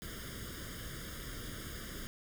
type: noise with comb filter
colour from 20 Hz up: pink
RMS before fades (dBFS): -44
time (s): 0.02-2.07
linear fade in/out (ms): 0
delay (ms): 0.59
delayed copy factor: +0.95
effects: none